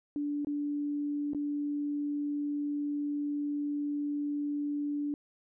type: tone with dropouts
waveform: sine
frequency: 291 Hz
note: D4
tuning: 16 cents flat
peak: -30 dBFS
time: 0.16-5.14 s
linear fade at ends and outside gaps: 1 ms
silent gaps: 0.448-0.47 / 1.334-1.347 s
effects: none